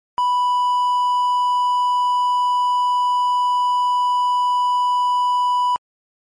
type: tone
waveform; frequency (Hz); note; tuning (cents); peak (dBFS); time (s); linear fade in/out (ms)
triangle; 987.8; B5; 0; -13; 0.18-5.76; 0
effects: MP3 48 kbps